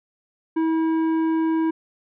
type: tone with tanh clipping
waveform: sine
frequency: 322.8 Hz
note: E4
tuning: 36 cents flat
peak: -20 dBFS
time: 0.56-1.71 s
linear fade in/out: 10 ms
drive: 10 dB
effects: none